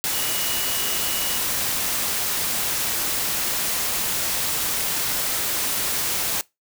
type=tone in noise; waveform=sine; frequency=2912 Hz; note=F#7; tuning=28 cents flat; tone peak=-33 dBFS; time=0.13-1.38 s; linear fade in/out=0 ms; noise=white; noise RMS=-24 dBFS; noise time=0.04-6.41 s; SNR=-12 dB; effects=noise-tail reverb RT60 0.2 s tail -22 dB re dry